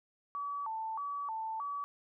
sine tone with vibrato, 1006 Hz, B5, 32 cents sharp, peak -35 dBFS, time 0.35-1.84 s, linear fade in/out 0 ms, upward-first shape square, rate 1.6 Hz, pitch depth 220 cents each way, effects none

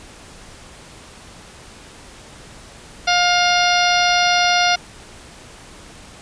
harmonic tone with a mistuned harmonic, 709 Hz, F5, 26 cents sharp, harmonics 1 / 2 / 3 / 4 / 5 / 6 / 7 / 8, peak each -17 / -20 / -22 / -23 / -24 / -25 / -25 / -26 dBFS, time 3.07-4.76 s, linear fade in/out 10 ms, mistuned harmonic 4, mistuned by -22 cents, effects pink hiss -41 dBFS RMS until 6.21 s + resampled to 22050 Hz

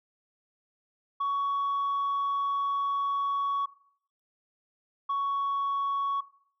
sine tone pair in turn, 1120 / 1115.1 Hz, C#6 / C#6, +18 / +10 cents, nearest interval unison, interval 8 cents, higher first, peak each -24 dBFS, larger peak neither, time 1.2-3.66 / 5.09-6.21 s, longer first, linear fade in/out 10 ms, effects noise-tail reverb RT60 0.6 s tail -18 dB re dry + tanh soft clip ceiling -24 dBFS

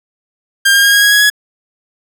sawtooth tone with pitch steps, 1601 / 1614 / 1627.1 / 1640.3 / 1653.6 / 1667.1 / 1680.6 Hz, G6 / G#6 / G#6 / G#6 / G#6 / G#6 / G#6, +36 / -50 / -36 / -22 / -8 / +6 / +20 cents, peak -3 dBFS, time 0.65-1.301 s, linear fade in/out 10 ms, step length 93 ms, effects none

